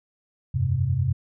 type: chord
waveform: sine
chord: F suspended second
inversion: none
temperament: equal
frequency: 87.31 / 98 / 130.81 Hz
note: F2 / G2 / C3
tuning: 0 / 0 / 0 cents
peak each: -27 / -25 / -23 dBFS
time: 0.54-1.13 s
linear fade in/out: 10 ms
effects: none